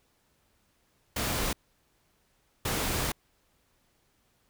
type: noise bursts at uneven times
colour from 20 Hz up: pink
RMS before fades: -30 dBFS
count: 2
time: 1.16-1.53 / 2.65-3.12 s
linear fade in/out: 5 ms
effects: pink hiss -70 dBFS RMS until 4.49 s